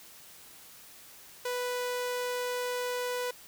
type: tone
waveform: sawtooth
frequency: 493.9 Hz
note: B4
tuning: in tune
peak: -27 dBFS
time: 1.45-3.31 s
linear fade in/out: 5 ms
effects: white hiss -52 dBFS RMS until 3.47 s